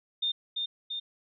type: tone with echo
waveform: sine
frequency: 3630 Hz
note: A#7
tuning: 47 cents flat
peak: -26 dBFS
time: 0.22-0.32 s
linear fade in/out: 10 ms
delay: 340 ms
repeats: 2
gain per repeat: -3 dB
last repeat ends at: 1 s
effects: none